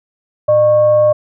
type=tone with frequency modulation; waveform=sine; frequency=605 Hz; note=D#5; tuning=49 cents flat; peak=-7 dBFS; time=0.48-1.13 s; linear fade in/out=10 ms; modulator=492 Hz; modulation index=0.3; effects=none